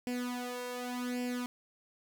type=tone with flanger; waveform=sawtooth; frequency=246.9 Hz; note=B3; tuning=in tune; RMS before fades=-37 dBFS; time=0.07-1.46 s; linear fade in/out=0 ms; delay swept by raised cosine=0.39 to 1.89 ms; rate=0.87 Hz; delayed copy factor=+0.8; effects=none